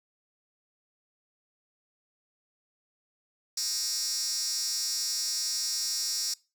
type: tone with high-pass filter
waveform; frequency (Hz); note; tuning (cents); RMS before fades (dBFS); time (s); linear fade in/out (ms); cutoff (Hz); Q
10% pulse; 311.1; D#4; 0; -31; 3.57-6.34; 5; 5800; 8.2
effects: noise-tail reverb RT60 0.3 s tail -23 dB re dry